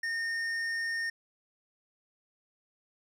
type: tone with hard clipping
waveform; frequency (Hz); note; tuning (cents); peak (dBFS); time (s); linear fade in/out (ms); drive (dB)
triangle; 1832; A#6; -31; -32; 0.03-1.1; 5; 11
effects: none